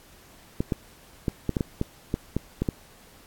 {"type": "clicks", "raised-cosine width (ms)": 3, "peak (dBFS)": -11, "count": 11, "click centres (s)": [0.605, 0.722, 1.282, 1.493, 1.568, 1.608, 1.814, 2.141, 2.366, 2.62, 2.688], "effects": ["pink hiss -53 dBFS RMS until 3.26 s", "AAC 64 kbps"]}